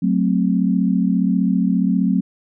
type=chord; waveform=sine; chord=F# diminished; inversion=none; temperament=equal; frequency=185 / 220 / 261.6 Hz; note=F#3 / A3 / C4; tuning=0 / 0 / 0 cents; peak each=-17 / -20 / -20 dBFS; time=0.02-2.21 s; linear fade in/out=10 ms; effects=none